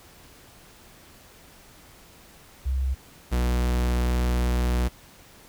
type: tone pair in turn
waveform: sine / 45% pulse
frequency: 65.9 / 61.04 Hz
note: C2 / B1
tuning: +13 / -20 cents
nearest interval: minor second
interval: 133 cents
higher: first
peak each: -22 / -21 dBFS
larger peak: second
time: 2.65-2.95 / 3.31-4.89 s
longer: second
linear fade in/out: 20 ms
effects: pink hiss -51 dBFS RMS until 5.48 s